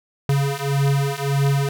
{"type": "beating tone pair", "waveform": "square", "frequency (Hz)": [138.59, 140.29], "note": ["C#3", "C#3"], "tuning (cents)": [0, 21], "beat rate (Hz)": 1.7, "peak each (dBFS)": [-22, -21], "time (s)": [0.29, 1.69], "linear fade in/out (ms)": 2, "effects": []}